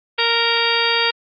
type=harmonic tone; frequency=465.1 Hz; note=A#4; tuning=4 cents flat; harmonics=1 / 2 / 3 / 4 / 5 / 6 / 7 / 8 / 10; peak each=-24 / -24 / -24 / -24 / -24 / -24 / -24 / -24 / -24 dBFS; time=0.18-1.11 s; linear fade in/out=10 ms; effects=Opus 32 kbps